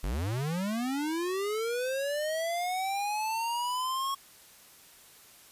square linear sweep, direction up, 38.89 to 1103 Hz, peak -30 dBFS, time 0.03-4.15 s, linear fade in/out 10 ms, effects white hiss -55 dBFS RMS until 5.51 s + resampled to 32000 Hz

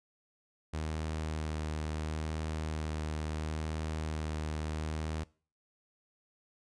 sawtooth tone with vibrato, 77.8 Hz, D#2, in tune, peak -30 dBFS, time 0.73-5.24 s, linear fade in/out 10 ms, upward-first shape sine, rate 0.73 Hz, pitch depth 14 cents each way, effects noise-tail reverb RT60 0.4 s tail -22 dB re dry + resampled to 22050 Hz

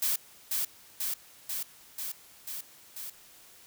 blue noise with echo, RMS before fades -28 dBFS, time 0.02-0.16 s, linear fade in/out 5 ms, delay 490 ms, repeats 6, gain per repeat -2 dB, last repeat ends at 3.1 s, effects white hiss -55 dBFS RMS until 3.66 s

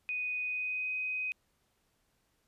sine tone with pitch glide, 2489 to 2511 Hz, D#7 to D#7, 0 to +15 cents, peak -32 dBFS, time 0.09-1.32 s, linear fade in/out 0 ms, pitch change +15 cents, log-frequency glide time 0.42-0.92 s, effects pink hiss -75 dBFS RMS until 2.47 s + resampled to 32000 Hz

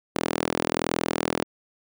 sawtooth tone with high-pass filter, 41.2 Hz, E1, in tune, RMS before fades -27 dBFS, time 0.15-1.44 s, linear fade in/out 10 ms, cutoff 310 Hz, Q 1.2, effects none

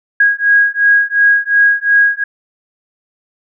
sine beating tone pair, 1643 / 1645.8 Hz, G#6 / G#6, -19 / -16 cents, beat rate 2.8 Hz, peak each -11 dBFS, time 0.2-2.24 s, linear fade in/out 5 ms, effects none

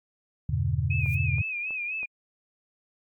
sine chord, E diminished seventh, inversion none, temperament just, 82.41 / 98.89 / 118.67 / 142.4 Hz, E2 / G2 / Bb2 / Db3, 0 / +16 / +31 / +47 cents, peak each -29 dBFS, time 0.49-1.42 s, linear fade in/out 5 ms
sine tone with vibrato, 2501 Hz, D#7, 8 cents sharp, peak -29 dBFS, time 0.9-2.06 s, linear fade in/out 10 ms, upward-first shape sine, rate 4 Hz, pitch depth 85 cents each way
violet noise with exponential growth, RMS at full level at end -44 dBFS, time 0.91-1.15 s, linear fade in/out 5 ms, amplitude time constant 51 ms
click train, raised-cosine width 1 ms, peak -33 dBFS, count 4, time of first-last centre 1.06-2.031 s, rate 3.09 Hz
effects AAC 64 kbps

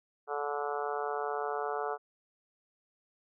harmonic tone, 145.2 Hz, D3, 19 cents flat, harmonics 3 / 4 / 5 / 6 / 7 / 8 / 9 / 10, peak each -36 / -42 / -37 / -41 / -44 / -42 / -41 / -45 dBFS, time 0.27-1.98 s, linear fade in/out 50 ms, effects none

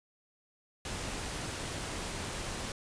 pink noise, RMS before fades -38 dBFS, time 0.85-2.72 s, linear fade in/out 2 ms, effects resampled to 22050 Hz

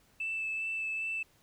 sine tone with vibrato, 2637 Hz, E7, in tune, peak -31 dBFS, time 0.2-1.23 s, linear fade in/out 5 ms, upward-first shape sine, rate 2.5 Hz, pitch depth 12 cents each way, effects tanh soft clip ceiling -28 dBFS + pink hiss -66 dBFS RMS until 1.42 s

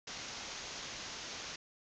white low-pass noise, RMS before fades -45 dBFS, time 0.07-1.56 s, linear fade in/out 5 ms, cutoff 6800 Hz, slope 96 dB/octave, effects none

